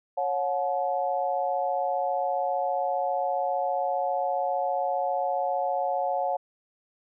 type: tone cluster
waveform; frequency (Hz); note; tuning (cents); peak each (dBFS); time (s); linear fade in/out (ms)
sine; 552 / 725 / 860; C#5 / F#5 / A5; -7 / -35 / -40; -29 / -27 / -31; 0.17-6.37; 10
effects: none